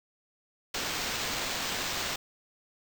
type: noise with sample-and-hold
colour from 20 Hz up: blue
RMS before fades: -33 dBFS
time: 0.74-2.16 s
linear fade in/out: 5 ms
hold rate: 11025 Hz
effects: none